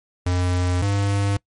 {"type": "tone pair in turn", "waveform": "square", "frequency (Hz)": [89.8, 100.23], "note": ["F2", "G2"], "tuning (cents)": [49, 39], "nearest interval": "major second", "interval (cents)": 190, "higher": "second", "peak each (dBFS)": -19, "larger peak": "neither", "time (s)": [[0.26, 0.82], [0.82, 1.37]], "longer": "first", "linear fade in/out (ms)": 5, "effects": ["noise-tail reverb RT60 0.1 s tail -23 dB re dry", "MP3 48 kbps"]}